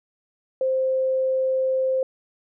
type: tone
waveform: sine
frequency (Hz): 523.3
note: C5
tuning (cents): 0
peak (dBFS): -19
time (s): 0.61-2.03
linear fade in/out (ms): 2
effects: none